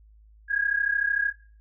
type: tone pair together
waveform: sine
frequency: 1629.7 / 1663 Hz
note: G#6 / G#6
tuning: -33 / +2 cents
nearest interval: unison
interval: 35 cents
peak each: -24 / -25 dBFS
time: 0.48-1.33 s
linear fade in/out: 50 ms
effects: noise-tail reverb RT60 0.4 s tail -17 dB re dry + added 53 Hz sine -51 dBFS peak until 1.6 s